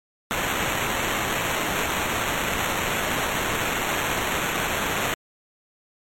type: noise with sample-and-hold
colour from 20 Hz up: white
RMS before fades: -25 dBFS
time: 0.31-5.14 s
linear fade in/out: 0 ms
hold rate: 4900 Hz
effects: MP3 64 kbps